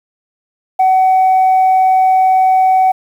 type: tone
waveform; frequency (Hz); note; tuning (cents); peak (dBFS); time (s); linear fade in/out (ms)
sine; 753; F#5; +30; -5; 0.79-2.92; 10
effects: tanh soft clip ceiling -5 dBFS + 7-bit